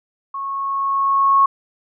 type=tone with level ramp; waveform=sine; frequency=1098 Hz; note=C#6; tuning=17 cents flat; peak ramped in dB=-24 to -9 dBFS; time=0.34-1.46 s; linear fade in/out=5 ms; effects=none